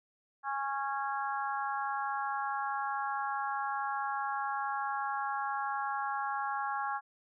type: harmonic tone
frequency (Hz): 275.3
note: C#4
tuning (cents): -12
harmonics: 3 / 4 / 5 / 6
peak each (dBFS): -35 / -37 / -39 / -41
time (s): 0.43-7.01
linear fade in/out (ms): 50
effects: none